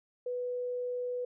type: tone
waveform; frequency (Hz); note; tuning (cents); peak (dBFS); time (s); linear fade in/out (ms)
sine; 493.9; B4; 0; -32; 0.26-1.25; 5
effects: none